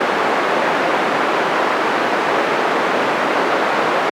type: band-pass noise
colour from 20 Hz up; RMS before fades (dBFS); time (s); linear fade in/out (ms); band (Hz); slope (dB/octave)
pink; -17; 0-4.1; 10; 400 to 1700; 12
effects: high-pass 150 Hz 12 dB/octave